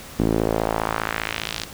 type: tone with band-pass filter sweep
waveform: sawtooth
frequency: 55 Hz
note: A1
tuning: in tune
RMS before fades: -24 dBFS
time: 0.19-1.64 s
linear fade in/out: 0 ms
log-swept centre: 270 to 4700 Hz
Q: 1.5
effects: pink hiss -39 dBFS RMS until 1.73 s